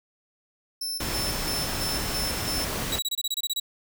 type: tone with tremolo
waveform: sawtooth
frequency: 5310 Hz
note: E8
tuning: 12 cents sharp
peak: -26 dBFS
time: 0.81-2.65 s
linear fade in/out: 5 ms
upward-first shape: square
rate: 3 Hz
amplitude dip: 60%
type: noise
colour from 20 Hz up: pink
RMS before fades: -30 dBFS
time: 1-2.99 s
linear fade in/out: 5 ms
type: tone bursts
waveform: sawtooth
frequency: 3885 Hz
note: B7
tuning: 29 cents flat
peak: -22 dBFS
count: 11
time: 2.92-3.599 s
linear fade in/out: 5 ms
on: 39 ms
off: 25 ms
effects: none